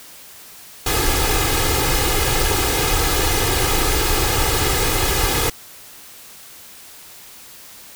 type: noise with comb filter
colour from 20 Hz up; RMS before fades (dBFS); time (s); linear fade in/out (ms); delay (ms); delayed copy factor
pink; -18; 0.86-5.5; 5; 2.4; +0.75
effects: white hiss -41 dBFS RMS until 7.95 s